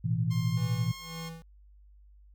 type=chord; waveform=sine; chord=A suspended second; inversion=none; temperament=equal with one note detuned; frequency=111.79 / 123.47 / 164.81 Hz; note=A2 / B2 / E3; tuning=+28 / 0 / 0 cents; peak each=-30 dBFS; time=0.04-0.92 s; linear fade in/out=10 ms
type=tone with pitch glide; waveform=10% pulse; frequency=1059 to 1074.4 Hz; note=C6 to C6; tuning=+21 to +46 cents; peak=-34 dBFS; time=0.3-1.3 s; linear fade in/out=20 ms; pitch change=+25 cents; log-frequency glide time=0.49-0.7 s
type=tone with tremolo; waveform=square; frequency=164.2 Hz; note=E3; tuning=6 cents flat; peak=-38 dBFS; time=0.57-1.42 s; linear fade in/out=0 ms; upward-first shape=sine; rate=1.9 Hz; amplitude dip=95%
effects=added 50 Hz sine -53 dBFS peak until 2.34 s